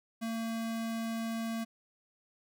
square tone, 226.8 Hz, A#3, 47 cents flat, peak -34 dBFS, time 0.21-1.65 s, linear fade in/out 20 ms, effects none

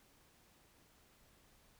silence, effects pink hiss -68 dBFS RMS until 1.79 s

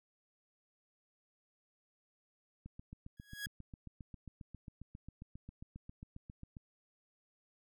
click train, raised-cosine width 5 ms, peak -36 dBFS, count 30, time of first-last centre 2.66-6.568 s, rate 7.42 Hz
sawtooth tone with exponential growth, 1661.2 Hz, G#6, in tune, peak -33 dBFS, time 3.17-3.46 s, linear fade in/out 2 ms, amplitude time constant 62 ms
effects none

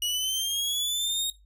sawtooth linear sweep, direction up, 2897 to 3742 Hz, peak -23 dBFS, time 0.02-1.3 s, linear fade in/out 2 ms, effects noise-tail reverb RT60 0.2 s tail -18 dB re dry + added 50 Hz sine -54 dBFS peak until 1.45 s

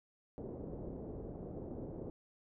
white low-pass noise, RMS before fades -45 dBFS, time 0.38-2.1 s, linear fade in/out 0 ms, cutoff 490 Hz, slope 24 dB/octave, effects none

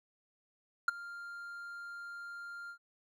triangle tone with ADSR envelope, 1396.9 Hz, F6, in tune, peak -20 dBFS, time 0.88-2.78 s, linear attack 4 ms, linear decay 15 ms, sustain -21 dB, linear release 84 ms, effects none

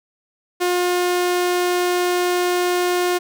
sawtooth tone, 356.9 Hz, F4, 38 cents sharp, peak -13 dBFS, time 0.6-3.19 s, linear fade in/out 20 ms, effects none

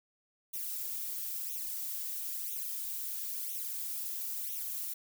violet noise with flanger, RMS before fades -38 dBFS, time 0.53-4.94 s, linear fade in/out 10 ms, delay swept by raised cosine 0.31 to 3.81 ms, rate 1 Hz, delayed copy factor +0.9, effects none

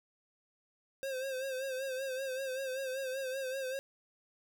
square tone with vibrato, 528 Hz, C5, 16 cents sharp, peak -36 dBFS, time 1.03-3.79 s, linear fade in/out 0 ms, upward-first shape sine, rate 5.2 Hz, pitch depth 58 cents each way, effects none

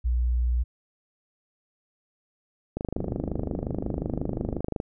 sine tone, 60.5 Hz, B1, 35 cents flat, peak -21 dBFS, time 0.04-0.64 s, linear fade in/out 20 ms
click train, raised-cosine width 2 ms, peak -15 dBFS, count 53, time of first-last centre 2.77-4.801 s, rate 25.6 Hz
white low-pass noise, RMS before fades -35 dBFS, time 2.96-4.6 s, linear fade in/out 2 ms, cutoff 300 Hz, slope 24 dB/octave
effects none

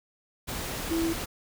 sine tone in noise, 329.6 Hz, E4, in tune, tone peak -25 dBFS, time 0.9-1.14 s, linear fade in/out 20 ms, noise pink, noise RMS -34 dBFS, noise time 0.47-1.26 s, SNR +6 dB, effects none

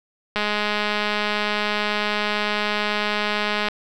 click train, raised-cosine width 0.3 ms, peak -7 dBFS, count 696, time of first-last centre 0.36-3.685 s, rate 209 Hz, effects 8-bit

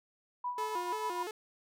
sine tone with tremolo, 984 Hz, B5, 7 cents flat, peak -31 dBFS, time 0.44-1.23 s, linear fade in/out 5 ms, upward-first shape triangle, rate 6.8 Hz, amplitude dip 70%
sawtooth tone with vibrato, 392 Hz, G4, in tune, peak -34 dBFS, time 0.58-1.31 s, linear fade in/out 2 ms, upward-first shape square, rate 2.9 Hz, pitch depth 170 cents each way
effects none

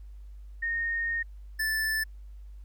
sine / square tone pair in turn, 1847 / 1756.5 Hz, A#6 / A6, -16 / -3 cents, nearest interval minor second, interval 87 cents, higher first, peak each -27 dBFS, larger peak neither, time 0.62-1.23 / 1.59-2.04 s, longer first, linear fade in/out 10 ms, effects added 50 Hz sine -42 dBFS peak until 2.64 s + pink hiss -72 dBFS RMS until 2.64 s

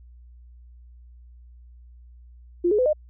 sine tone with pitch steps, 349.2 / 420.1 / 505.4 / 608 Hz, F4 / G#4 / B4 / D#5, 0 / +20 / +40 / -40 cents, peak -17 dBFS, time 2.64-2.932 s, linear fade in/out 10 ms, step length 73 ms, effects added 60 Hz sine -45 dBFS peak until 3.09 s

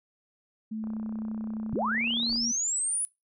sine tone with pitch glide, 218.5 to 232.8 Hz, A3 to A#3, -12 to -2 cents, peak -31 dBFS, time 0.71-2.52 s, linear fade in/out 10 ms, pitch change +110 cents, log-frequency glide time 1.89-2.07 s
click train, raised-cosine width 1 ms, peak -33 dBFS, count 49, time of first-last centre 0.84-2.359 s, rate 31.6 Hz
sine linear sweep, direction up, 105.2 to 10020 Hz, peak -26 dBFS, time 1.73-3.05 s, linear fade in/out 0 ms
brown noise with exponential decay, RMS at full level -44 dBFS, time 2.29-2.85 s, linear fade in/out 1 ms, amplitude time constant 120 ms
effects noise-tail reverb RT60 0.2 s tail -21 dB re dry

